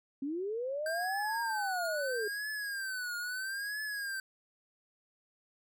sine linear two-way sweep, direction up then down, 263.5 to 940 to 406.1 Hz, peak -33 dBFS, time 0.22-2.28 s, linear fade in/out 5 ms, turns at 1.42 s
square tone with vibrato, 1568 Hz, G6, in tune, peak -36 dBFS, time 0.86-4.2 s, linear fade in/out 2 ms, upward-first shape triangle, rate 0.76 Hz, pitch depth 170 cents each way
sawtooth tone with exponential decay, 4368 Hz, C#8, 26 cents flat, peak -38 dBFS, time 1.85-1.94 s, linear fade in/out 2 ms, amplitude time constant 19 ms
effects none

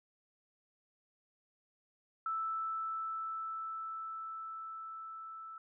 sine tone with level ramp, 1318.5 Hz, E6, in tune, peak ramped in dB -33 to -45 dBFS, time 2.26-5.58 s, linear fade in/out 2 ms, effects none

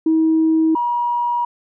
sine tone pair in turn, 320 / 958.9 Hz, D#4 / A#5, +49 / +49 cents, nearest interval octave + perfect fifth, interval 1900 cents, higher second, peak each -11 / -16 dBFS, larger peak first, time 0.06-0.75 / 0.75-1.45 s, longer second, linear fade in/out 5 ms, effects tanh soft clip ceiling -8 dBFS

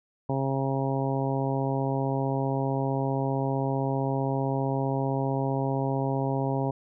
harmonic tone, 135.4 Hz, C#3, 40 cents flat, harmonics 1 / 2 / 3 / 4 / 5 / 6 / 7, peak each -28 / -31 / -33 / -34 / -35 / -36 / -36 dBFS, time 0.29-6.71 s, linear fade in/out 5 ms, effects none

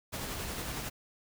pink noise with tremolo, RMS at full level -37 dBFS, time 0.12-0.9 s, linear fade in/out 20 ms, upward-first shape sine, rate 11 Hz, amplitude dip 25%, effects none

